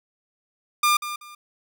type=tone with echo; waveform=sawtooth; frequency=1201 Hz; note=D6; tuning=38 cents sharp; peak=-13 dBFS; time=0.83-0.97 s; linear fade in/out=5 ms; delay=190 ms; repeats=2; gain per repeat=-12 dB; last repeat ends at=1.35 s; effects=none